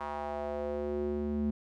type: tone with band-pass filter sweep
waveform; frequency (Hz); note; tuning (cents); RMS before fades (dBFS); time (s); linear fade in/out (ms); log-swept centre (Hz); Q
square; 73.3; D2; -3; -34; 0-1.51; 10; 1000 to 230; 3.1
effects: none